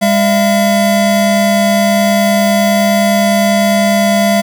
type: tone pair together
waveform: square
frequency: 201.7 / 674.9 Hz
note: G3 / E5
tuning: +50 / +41 cents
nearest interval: octave + major sixth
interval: 2091 cents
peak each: -12 dBFS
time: 0.01-4.42 s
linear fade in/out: 20 ms
effects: none